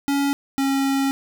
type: tone pair in turn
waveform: square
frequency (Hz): 280.5 / 272.8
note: C#4 / C#4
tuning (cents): +21 / -28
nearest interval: unison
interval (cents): 49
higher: first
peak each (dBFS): -19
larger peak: neither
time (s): 0.08-0.33 / 0.58-1.11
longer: second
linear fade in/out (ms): 0
effects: none